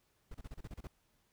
brown noise bursts, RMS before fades -45 dBFS, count 9, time 0.31-0.873 s, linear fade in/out 5 ms, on 35 ms, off 31 ms, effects pink hiss -75 dBFS RMS until 1.32 s

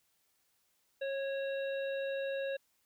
harmonic tone with a mistuned harmonic, 546 Hz, C#5, 26 cents flat, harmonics 1 / 3 / 5 / 7, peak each -34 / -44 / -48 / -51 dBFS, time 1.01-2.57 s, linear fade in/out 10 ms, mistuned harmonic 3, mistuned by +15 cents, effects white hiss -75 dBFS RMS until 2.85 s

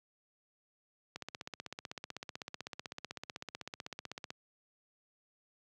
click train, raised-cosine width 0.2 ms, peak -24 dBFS, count 51, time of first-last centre 1.16-4.305 s, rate 15.9 Hz, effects high-pass 100 Hz 12 dB/octave

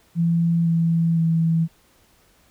sine tone with pitch steps, 168.2 / 166.08 / 163.98 Hz, E3 / E3 / E3, +35 / +13 / -9 cents, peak -16 dBFS, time 0.15-1.68 s, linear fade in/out 50 ms, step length 510 ms, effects pink hiss -58 dBFS RMS until 2.5 s

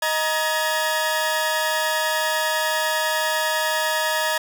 sawtooth tone cluster, 626 / 944 / 1690 Hz, D#5 / A#5 / G#6, +10 / +22 / +30 cents, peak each -21 dBFS, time 0.02-4.38 s, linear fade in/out 5 ms, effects none

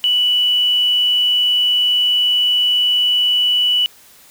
sine tone with quantisation, 2960 Hz, F#7, in tune, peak -12 dBFS, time 0.04-3.86 s, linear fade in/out 0 ms, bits 6, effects white hiss -46 dBFS RMS until 4.3 s

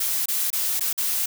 blue noise with dropouts, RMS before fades -24 dBFS, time 0-1.26 s, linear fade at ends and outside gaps 5 ms, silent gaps 0.258-0.283 / 0.504-0.529 / 0.796-0.807 / 0.93-0.977 s, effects none

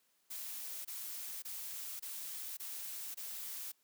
blue noise bursts, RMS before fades -44 dBFS, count 6, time 0.3-3.72 s, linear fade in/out 10 ms, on 550 ms, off 24 ms, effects white hiss -75 dBFS RMS until 3.83 s + high-pass 150 Hz 12 dB/octave

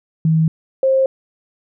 sine tone pair in turn, 160 / 531.2 Hz, D#3 / C5, +49 / +26 cents, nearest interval octave + major sixth, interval 2077 cents, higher second, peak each -11 dBFS, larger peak neither, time 0.25-0.48 / 0.83-1.06 s, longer neither, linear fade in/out 2 ms, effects none

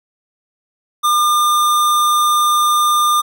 square tone, 1203 Hz, D6, 41 cents sharp, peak -12 dBFS, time 1.03-3.22 s, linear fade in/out 20 ms, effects none

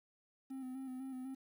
triangle tone with vibrato, 260.8 Hz, C4, 5 cents flat, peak -40 dBFS, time 0.5-1.35 s, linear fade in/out 10 ms, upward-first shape square, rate 4 Hz, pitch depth 33 cents each way, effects 11-bit

